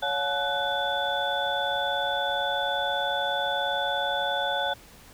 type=tone cluster; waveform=sine; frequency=561 / 720 / 857 / 1492 / 3471 Hz; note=C#5 / F#5 / A5 / F#6 / A7; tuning=+21 / -47 / -46 / +14 / -24 cents; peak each=-31 dBFS; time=0.02-4.74 s; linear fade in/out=10 ms; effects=pink hiss -51 dBFS RMS until 5.13 s